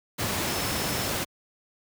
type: tone in noise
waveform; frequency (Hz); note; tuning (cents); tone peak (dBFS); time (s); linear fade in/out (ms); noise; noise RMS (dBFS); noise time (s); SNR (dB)
sine; 5274; E8; 0; -38; 0.46-1.1; 20; pink; -28; 0.18-1.25; -13
effects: high-pass 80 Hz 12 dB/octave